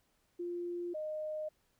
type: tone pair in turn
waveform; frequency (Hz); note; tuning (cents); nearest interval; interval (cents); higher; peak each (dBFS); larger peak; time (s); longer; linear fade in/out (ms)
sine; 349.2 / 615.9; F4 / D#5; 0 / -18; minor seventh; 982; second; -36 / -36; neither; 0.39-0.94 / 0.94-1.49; neither; 10
effects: pink hiss -75 dBFS RMS until 1.79 s